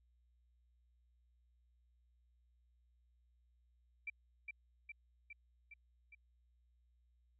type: tone with echo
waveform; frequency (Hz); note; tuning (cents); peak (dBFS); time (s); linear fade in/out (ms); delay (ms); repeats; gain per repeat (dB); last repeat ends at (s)
sine; 2341; D7; -6; -40; 4.07-4.1; 5; 410; 5; -3; 6.15
effects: added 60 Hz sine -70 dBFS peak until 7.39 s